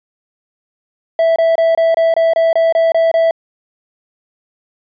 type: tone bursts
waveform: triangle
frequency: 658 Hz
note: E5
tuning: 3 cents flat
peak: -7 dBFS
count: 11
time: 1.19-3.31 s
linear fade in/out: 2 ms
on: 170 ms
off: 25 ms
effects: resampled to 11025 Hz